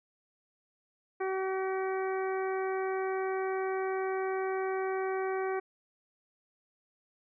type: harmonic tone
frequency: 380.4 Hz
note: F#4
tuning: 48 cents sharp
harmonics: 1 / 2 / 3 / 4 / 5 / 6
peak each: -31 / -37 / -41 / -43 / -45 / -47 dBFS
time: 1.2-5.6 s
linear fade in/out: 10 ms
effects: none